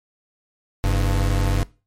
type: tone pair together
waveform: square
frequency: 46.25 / 98 Hz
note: F#1 / G2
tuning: 0 / 0 cents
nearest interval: octave + minor second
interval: 1300 cents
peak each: -19 / -22 dBFS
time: 0.84-1.63 s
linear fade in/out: 0 ms
effects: noise-tail reverb RT60 0.3 s tail -20 dB re dry + MP3 64 kbps